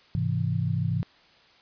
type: chord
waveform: sine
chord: Ab augmented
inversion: none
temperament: equal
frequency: 103.83 / 130.81 / 164.81 Hz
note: Ab2 / C3 / E3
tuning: 0 / 0 / 0 cents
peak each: -28 dBFS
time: 0.15-1.03 s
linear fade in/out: 0 ms
effects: white hiss -57 dBFS RMS until 1.61 s + resampled to 11025 Hz